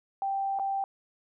sine tone with dropouts, 784 Hz, G5, in tune, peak -27 dBFS, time 0.22-0.84 s, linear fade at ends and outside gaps 1 ms, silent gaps 0.589-0.596 s, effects none

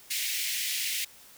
pink high-pass noise, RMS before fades -31 dBFS, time 0.1-1.05 s, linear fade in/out 10 ms, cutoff 2000 Hz, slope 48 dB/octave, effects white hiss -53 dBFS RMS until 1.37 s

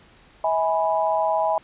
sine chord, E major, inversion none, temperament equal with one note detuned, 644.2 / 830.6 / 987.8 Hz, E5 / G#5 / B5, -40 / 0 / 0 cents, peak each -22 / -23 / -25 dBFS, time 0.44-1.58 s, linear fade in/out 2 ms, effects pink hiss -53 dBFS RMS until 1.63 s + resampled to 8000 Hz

